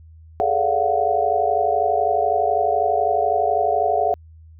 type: tone cluster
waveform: sine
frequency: 413 / 437 / 580 / 690 / 742 Hz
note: G#4 / A4 / D5 / F5 / F#5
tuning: -10 / -12 / -22 / -21 / +5 cents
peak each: -27 / -25 / -25 / -20 / -21 dBFS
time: 0.4-4.14 s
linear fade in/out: 0 ms
effects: added 80 Hz sine -42 dBFS peak until 4.59 s